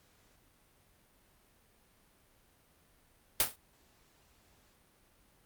white noise with exponential decay, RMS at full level -22 dBFS, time 3.4-3.56 s, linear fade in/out 2 ms, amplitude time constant 34 ms, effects pink hiss -67 dBFS RMS until 5.45 s + Opus 48 kbps

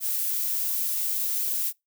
violet noise, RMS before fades -27 dBFS, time 0-1.73 s, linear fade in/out 50 ms, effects noise-tail reverb RT60 0.2 s tail -26 dB re dry

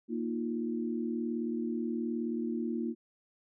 sine chord, Bb suspended fourth, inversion none, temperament just, 233.1 / 310.8 / 349.6 Hz, Bb3 / Eb4 / F4, 0 / -2 / +2 cents, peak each -33 / -38 / -37 dBFS, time 0.08-2.95 s, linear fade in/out 50 ms, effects none

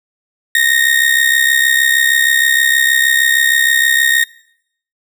35% pulse tone with amplitude modulation, 1854 Hz, A#6, 10 cents flat, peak -5 dBFS, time 0.55-4.24 s, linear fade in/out 2 ms, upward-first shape sine, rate 66.4 Hz, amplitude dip 65%, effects noise-tail reverb RT60 0.7 s tail -21 dB re dry

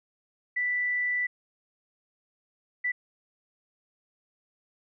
sine tone bursts at uneven times, 1975.5 Hz, B6, in tune, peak -25 dBFS, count 2, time 0.56-1.27 / 2.84-2.92 s, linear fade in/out 10 ms, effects none

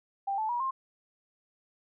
sine tone with pitch steps, 790 / 871.5 / 961.4 / 1060.6 Hz, G5 / A5 / B5 / C6, +13 / -17 / -47 / +23 cents, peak -28 dBFS, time 0.27-0.71 s, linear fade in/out 10 ms, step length 110 ms, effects none

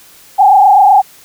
sine tone with frequency modulation, 797 Hz, G5, 28 cents sharp, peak -3 dBFS, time 0.38-1.02 s, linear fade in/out 20 ms, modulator 28 Hz, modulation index 1.7, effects white hiss -41 dBFS RMS until 1.24 s

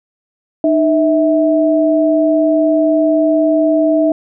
sine tone pair together, 306.5 / 649.5 Hz, D#4 / E5, -26 / -26 cents, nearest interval octave + minor second, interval 1300 cents, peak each -12 dBFS, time 0.64-4.12 s, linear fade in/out 2 ms, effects none

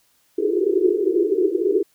white band-pass noise, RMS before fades -19 dBFS, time 0.38-1.83 s, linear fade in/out 10 ms, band 330 to 430 Hz, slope 96 dB/octave, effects white hiss -62 dBFS RMS until 1.94 s

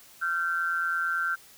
sine tone pair together, 1378.2 / 1547 Hz, F6 / G6, -23 / -23 cents, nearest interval major second, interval 200 cents, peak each -28 dBFS, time 0.21-1.36 s, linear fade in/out 20 ms, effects white hiss -53 dBFS RMS until 1.57 s

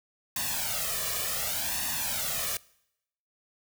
white noise with flanger, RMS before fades -31 dBFS, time 0.36-2.57 s, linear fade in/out 2 ms, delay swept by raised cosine 1.1 to 1.73 ms, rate 0.67 Hz, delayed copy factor +0.85, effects noise-tail reverb RT60 0.8 s tail -23 dB re dry

